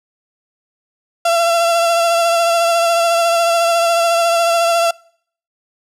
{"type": "tone with vibrato", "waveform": "35% pulse", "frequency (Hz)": 677, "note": "E5", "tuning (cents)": 46, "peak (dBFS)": -10, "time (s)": [1.25, 4.91], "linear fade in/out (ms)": 5, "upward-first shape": "sine", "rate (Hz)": 14, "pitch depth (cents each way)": 24, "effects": ["noise-tail reverb RT60 0.6 s tail -25 dB re dry", "low-pass 12000 Hz 12 dB/octave"]}